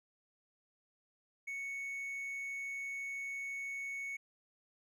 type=tone; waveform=triangle; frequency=2217 Hz; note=C#7; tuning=in tune; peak=-37 dBFS; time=1.47-4.17 s; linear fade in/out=10 ms; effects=none